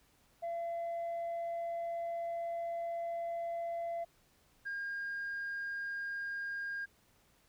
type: tone pair in turn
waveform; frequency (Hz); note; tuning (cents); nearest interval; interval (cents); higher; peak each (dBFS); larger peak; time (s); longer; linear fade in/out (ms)
sine; 679 / 1614.9; F5 / G#6; -49 / -49; octave + minor third; 1500; second; -33 / -35; first; 0.42-4.05 / 4.65-6.86; first; 20
effects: tanh soft clip ceiling -34 dBFS + pink hiss -69 dBFS RMS until 7.48 s